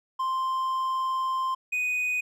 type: tone pair in turn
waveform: triangle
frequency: 1046.5 / 2489 Hz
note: C6 / D#7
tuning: 0 / 0 cents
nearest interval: octave + minor third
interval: 1500 cents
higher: second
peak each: -23 dBFS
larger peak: neither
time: 0.19-1.55 / 1.72-2.21 s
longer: first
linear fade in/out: 10 ms
effects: none